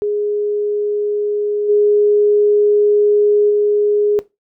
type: tone with level steps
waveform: sine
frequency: 415.2 Hz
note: G#4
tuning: in tune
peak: -15 / -9 / -11 dBFS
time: 0.02-4.19 s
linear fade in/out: 0 ms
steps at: 1.68 / 3.49 s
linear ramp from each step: 20 ms
effects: noise-tail reverb RT60 0.2 s tail -17 dB re dry